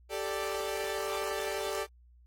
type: chord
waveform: sawtooth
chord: G suspended second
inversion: none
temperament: equal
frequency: 392 / 440 / 587.3 Hz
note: G4 / A4 / D5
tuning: 0 / 0 / 0 cents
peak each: -33 dBFS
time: 0.09-1.87 s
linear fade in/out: 50 ms
effects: added 60 Hz sine -56 dBFS peak until 2.26 s + AAC 48 kbps